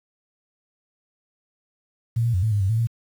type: tone with pitch steps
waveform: sine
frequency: 115.7 / 117.9 / 90.6 / 110.3 / 102.9 / 95.6 / 112.3 / 116 Hz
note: A#2 / A#2 / F#2 / A2 / G#2 / G2 / A2 / A#2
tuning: -13 / +20 / -36 / +5 / -16 / -43 / +36 / -8 cents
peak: -18 dBFS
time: 2.16-2.872 s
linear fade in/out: 10 ms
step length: 89 ms
effects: 8-bit